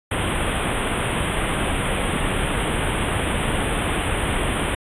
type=band-stop noise; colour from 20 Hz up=pink; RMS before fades=-22 dBFS; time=0.11-4.75 s; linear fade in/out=5 ms; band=3500 to 8600 Hz; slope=96 dB/octave; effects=resampled to 22050 Hz